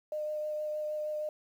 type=tone with vibrato; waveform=sine; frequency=607 Hz; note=D#5; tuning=43 cents flat; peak=-32 dBFS; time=0.12-1.29 s; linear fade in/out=2 ms; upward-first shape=triangle; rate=6.4 Hz; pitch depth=9 cents each way; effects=10-bit